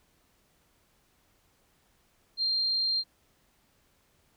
sine tone, 4186 Hz, C8, in tune, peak -25 dBFS, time 2.37-3.04 s, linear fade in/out 50 ms, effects pink hiss -68 dBFS RMS until 4.36 s

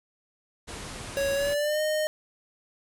pink low-pass noise, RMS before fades -39 dBFS, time 0.67-1.55 s, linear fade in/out 20 ms, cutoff 11000 Hz, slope 96 dB/octave
square tone with pitch glide, 554.4 to 615.1 Hz, C#5 to D#5, 0 to -20 cents, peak -25 dBFS, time 1.17-2.07 s, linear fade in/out 0 ms, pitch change +180 cents, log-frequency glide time 1.34-1.81 s
effects none

